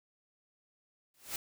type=noise with exponential growth; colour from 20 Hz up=white; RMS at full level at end=-34 dBFS; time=1.14-1.36 s; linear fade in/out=2 ms; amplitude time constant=47 ms; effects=none